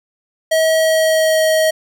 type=tone with pitch glide; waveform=square; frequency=640 to 633 Hz; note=D#5 to D#5; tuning=+49 to +30 cents; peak=-12 dBFS; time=0.51-1.71 s; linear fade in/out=10 ms; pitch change=-19 cents; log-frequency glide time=0.78-1.43 s; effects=none